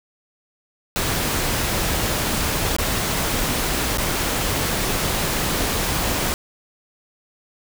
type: noise with dropouts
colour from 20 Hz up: pink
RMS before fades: -22 dBFS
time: 0.96-6.34 s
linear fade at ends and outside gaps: 0 ms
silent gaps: 2.765-2.785 / 3.973-3.983 s
effects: none